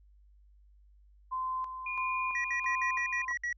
sine tone with tremolo, 1033 Hz, C6, 22 cents flat, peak -31 dBFS, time 1.31-3.33 s, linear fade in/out 20 ms, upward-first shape square, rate 1.5 Hz, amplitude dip 55%
sine tone, 2431 Hz, D#7, 41 cents flat, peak -34 dBFS, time 1.86-3.25 s, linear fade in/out 5 ms
triangle tone bursts, 1926 Hz, B6, 44 cents flat, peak -29 dBFS, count 8, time 2.35-3.528 s, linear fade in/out 2 ms, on 93 ms, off 62 ms
effects added 50 Hz sine -57 dBFS peak until 3.57 s + resampled to 16000 Hz

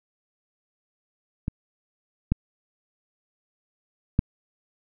clicks, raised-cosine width 5 ms, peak -14 / -8 / -6 dBFS, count 3, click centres 1.481 / 2.32 / 4.191 s, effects none

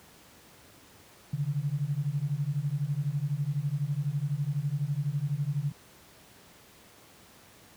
sine beating tone pair, 137.7 / 149.7 Hz, C#3 / D3, -11 / +33 cents, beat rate 12 Hz, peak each -30 dBFS, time 1.33-5.72 s, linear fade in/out 5 ms, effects pink hiss -55 dBFS RMS until 7.76 s + high-pass 80 Hz 12 dB/octave

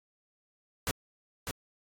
pink noise with echo, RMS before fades -31 dBFS, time 0.87-0.91 s, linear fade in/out 0 ms, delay 600 ms, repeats 1, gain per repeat -5 dB, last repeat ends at 1.51 s, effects AAC 48 kbps

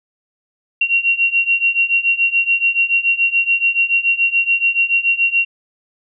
sine beating tone pair, 2744 / 2751 Hz, F7 / F7, -31 / -27 cents, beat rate 7 Hz, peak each -17 / -15 dBFS, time 0.81-5.45 s, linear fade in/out 5 ms, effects none

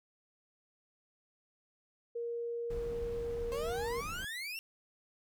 sine tone, 470 Hz, A#4, 14 cents sharp, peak -35 dBFS, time 2.15-4.01 s, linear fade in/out 10 ms
brown noise, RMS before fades -44 dBFS, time 2.7-4.25 s, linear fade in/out 5 ms
30% pulse exponential sweep, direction up, 523.3 to 2794 Hz, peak -36 dBFS, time 3.52-4.59 s, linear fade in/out 0 ms
effects none

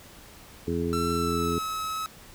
harmonic tone, 84.7 Hz, E2, 48 cents sharp, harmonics 1 / 2 / 3 / 4 / 5, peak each -33 / -32 / -31 / -33 / -30 dBFS, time 0.67-1.59 s, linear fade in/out 10 ms
45% pulse tone with pitch glide, 1341 to 1287.1 Hz, E6 to E6, +29 to -42 cents, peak -29 dBFS, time 0.93-2.06 s, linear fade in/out 0 ms, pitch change -71 cents, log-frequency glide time 1.14-1.62 s
effects pink hiss -49 dBFS RMS until 2.34 s

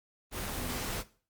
sine tone in noise, 246.9 Hz, B3, in tune, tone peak -42 dBFS, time 0.56-0.84 s, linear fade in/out 50 ms, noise pink, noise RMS -36 dBFS, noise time 0.31-1.04 s, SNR -9 dB, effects noise-tail reverb RT60 0.4 s tail -17 dB re dry + Opus 24 kbps

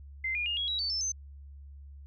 sine tone with pitch steps, 2077 / 2428 / 2837 / 3316 / 3876 / 4530 / 5295 / 6188 Hz, C7 / D#7 / F7 / G#7 / B7 / C#8 / E8 / G8, -13 / -43 / +27 / -3 / -33 / +37 / +7 / -23 cents, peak -29 dBFS, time 0.24-1.12 s, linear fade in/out 5 ms, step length 110 ms, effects added 70 Hz sine -45 dBFS peak until 2.06 s

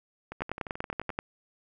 two click trains, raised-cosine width 0.5 ms, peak -15 / -23 dBFS, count 9 / 10, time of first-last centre 0.42-1.189 / 0.32-1.103 s, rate 10.4 / 11.5 Hz, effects none

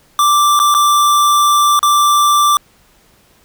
square tone with dropouts, 1174.7 Hz, D6, in tune, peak -9 dBFS, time 0.19-2.57 s, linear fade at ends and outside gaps 1 ms, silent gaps 0.592-0.599 / 0.742-0.748 / 1.792-1.829 s, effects pink hiss -51 dBFS RMS until 3.44 s

